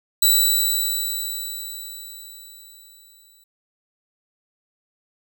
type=tone with exponential decay; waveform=10% pulse; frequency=3951 Hz; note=B7; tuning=in tune; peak=-5 dBFS; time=0.22-3.44 s; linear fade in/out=5 ms; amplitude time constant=700 ms; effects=none